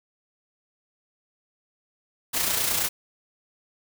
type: noise with amplitude modulation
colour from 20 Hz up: white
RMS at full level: -23 dBFS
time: 2.33-2.89 s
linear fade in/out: 20 ms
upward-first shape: sine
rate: 29.3 Hz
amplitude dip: 45%
effects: none